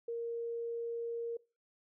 sine tone, 466.2 Hz, A#4, in tune, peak -35 dBFS, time 0.08-1.37 s, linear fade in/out 5 ms, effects noise-tail reverb RT60 0.3 s tail -22 dB re dry

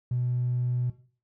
triangle tone, 123.47 Hz, B2, in tune, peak -21 dBFS, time 0.11-0.9 s, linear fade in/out 5 ms, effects noise-tail reverb RT60 0.4 s tail -17 dB re dry + tanh soft clip ceiling -22 dBFS

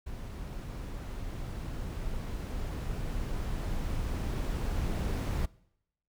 brown noise with level ramp, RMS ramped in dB -40 to -30 dBFS, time 0.06-5.46 s, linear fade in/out 10 ms, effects noise-tail reverb RT60 0.8 s tail -23 dB re dry

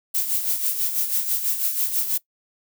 violet noise with tremolo, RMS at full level -21 dBFS, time 0.14-2.18 s, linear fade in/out 10 ms, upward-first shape sine, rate 6.1 Hz, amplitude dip 60%, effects noise-tail reverb RT60 0.1 s tail -20 dB re dry

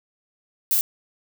violet noise, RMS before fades -20 dBFS, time 0.71-0.81 s, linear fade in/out 0 ms, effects none

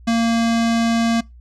square tone with low-pass filter, 230.2 Hz, A#3, 22 cents flat, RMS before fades -17 dBFS, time 0.07-1.21 s, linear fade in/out 10 ms, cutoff 6400 Hz, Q 1.1, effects noise-tail reverb RT60 0.2 s tail -23 dB re dry + added 60 Hz sine -40 dBFS peak until 1.4 s

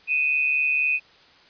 sine tone pair together, 2497 / 2641 Hz, D#7 / E7, +6 / +3 cents, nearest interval minor second, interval 97 cents, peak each -20 / -26 dBFS, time 0.07-1 s, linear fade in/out 50 ms, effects white hiss -53 dBFS RMS until 1.49 s + resampled to 11025 Hz

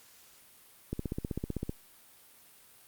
click train, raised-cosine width 3 ms, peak -20 dBFS, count 13, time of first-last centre 0.93-1.694 s, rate 15.7 Hz, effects white hiss -58 dBFS RMS until 2.87 s + Opus 48 kbps

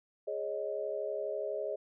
sine chord, Ab suspended fourth, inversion none, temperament equal with one note detuned, 415.3 / 550.2 / 622.3 Hz, Ab4 / Db5 / Eb5, 0 / -13 / 0 cents, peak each -38 / -38 / -37 dBFS, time 0.27-1.76 s, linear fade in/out 10 ms, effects none

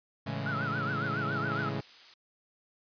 sawtooth chord, A major seventh, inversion none, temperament equal, 110 / 138.59 / 164.81 / 207.7 Hz, A2 / C#3 / E3 / G#3, 0 / 0 / 0 / 0 cents, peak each -34 / -32 / -36 / -36 dBFS, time 0.26-1.81 s, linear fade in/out 10 ms
sine tone with vibrato, 1396.9 Hz, F6, in tune, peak -32 dBFS, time 0.46-1.69 s, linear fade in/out 2 ms, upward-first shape triangle, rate 7.2 Hz, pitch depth 170 cents each way
blue noise, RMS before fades -46 dBFS, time 1.52-2.14 s, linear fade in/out 2 ms
effects resampled to 11025 Hz

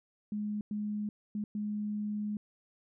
sine tone bursts at uneven times, 209.3 Hz, G#3, 14 cents sharp, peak -32 dBFS, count 4, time 0.32-0.61 / 0.71-1.09 / 1.35-1.44 / 1.55-2.37 s, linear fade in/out 2 ms, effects none

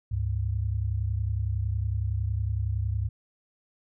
sine tone pair together, 71.44 / 102.3 Hz, D2 / G#2, -47 / -26 cents, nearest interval tritone, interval 621 cents, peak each -29 / -27 dBFS, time 0.11-3.09 s, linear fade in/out 10 ms, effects none

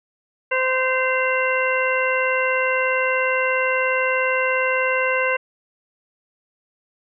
harmonic tone with a mistuned harmonic, 517 Hz, C5, 21 cents flat, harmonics 1 / 2 / 3 / 4 / 5, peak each -22 / -25 / -24 / -24 / -26 dBFS, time 0.51-5.37 s, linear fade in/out 10 ms, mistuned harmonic 5, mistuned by +96 cents, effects none

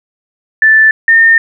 sine tone pair in turn, 1760 / 1820 Hz, A6 / A#6, 0 / -42 cents, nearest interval minor second, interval 58 cents, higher second, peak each -3 dBFS, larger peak neither, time 0.62-0.91 / 1.08-1.38 s, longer second, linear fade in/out 2 ms, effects none

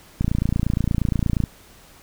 click train, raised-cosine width 5 ms, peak -8 dBFS, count 36, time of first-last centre 0.21-1.438 s, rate 28.5 Hz, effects pink hiss -49 dBFS RMS until 2.02 s

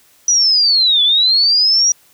sine linear two-way sweep, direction down then up, 5920 to 3400 to 5800 Hz, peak -9 dBFS, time 0.28-1.92 s, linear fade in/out 2 ms, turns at 1.03 s, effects white hiss -51 dBFS RMS until 2.13 s

